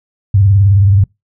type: tone with vibrato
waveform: sine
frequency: 98.6 Hz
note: G2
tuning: 11 cents sharp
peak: -5 dBFS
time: 0.34-1.04 s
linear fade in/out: 5 ms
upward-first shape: sine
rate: 19 Hz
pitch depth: 110 cents each way
effects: noise-tail reverb RT60 0.2 s tail -25 dB re dry